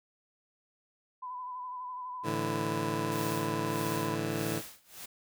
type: tone with vibrato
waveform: sine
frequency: 1002 Hz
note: B5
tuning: 25 cents sharp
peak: -37 dBFS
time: 1.22-4.16 s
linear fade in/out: 10 ms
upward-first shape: sine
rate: 12 Hz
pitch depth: 32 cents each way
type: chord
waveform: 15% pulse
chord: A suspended fourth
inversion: none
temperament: just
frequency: 110 / 146.67 / 165 Hz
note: A2 / D3 / E3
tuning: 0 / -2 / +2 cents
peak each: -30 dBFS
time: 2.23-4.62 s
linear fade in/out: 50 ms
type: noise with tremolo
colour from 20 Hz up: white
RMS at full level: -41 dBFS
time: 3.11-5.06 s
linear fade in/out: 10 ms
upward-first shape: sine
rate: 1.6 Hz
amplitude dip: 95%
effects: none